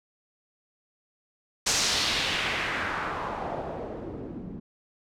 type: noise with low-pass filter sweep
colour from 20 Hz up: white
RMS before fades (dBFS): -30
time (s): 1.66-4.6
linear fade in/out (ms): 10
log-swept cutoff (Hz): 6700 to 220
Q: 1.7
effects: none